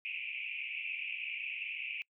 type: band-pass noise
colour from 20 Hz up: white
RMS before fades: -40 dBFS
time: 0.05-2.02 s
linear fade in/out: 0 ms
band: 2300 to 2700 Hz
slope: 96 dB/octave
effects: noise-tail reverb RT60 0.1 s tail -26 dB re dry